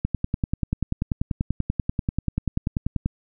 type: click train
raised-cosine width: 5 ms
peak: -10 dBFS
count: 32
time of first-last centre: 0.05-3.06 s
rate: 10.3 Hz
effects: none